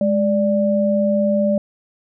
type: tone pair together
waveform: sine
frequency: 207.7 / 587.5 Hz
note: G#3 / D5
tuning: 0 / +1 cents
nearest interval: octave + tritone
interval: 1801 cents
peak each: -17 dBFS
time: 0.01-1.58 s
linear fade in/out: 2 ms
effects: none